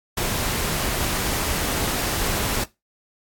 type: noise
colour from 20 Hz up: pink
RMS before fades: -24 dBFS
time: 0.17-2.64 s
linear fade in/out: 5 ms
effects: noise-tail reverb RT60 0.2 s tail -17 dB re dry + AAC 64 kbps